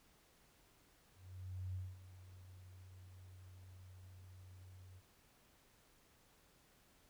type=tone with ADSR envelope; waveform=sine; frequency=92.5 Hz; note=F#2; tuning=in tune; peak=-40 dBFS; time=1.14-5.02 s; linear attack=610 ms; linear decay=210 ms; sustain=-15 dB; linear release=49 ms; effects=pink hiss -70 dBFS RMS until 7.09 s